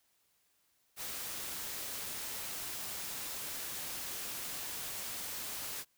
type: noise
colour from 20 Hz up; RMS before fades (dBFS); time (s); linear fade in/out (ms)
white; -41; 0.96-5.85; 50
effects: white hiss -74 dBFS RMS until 5.97 s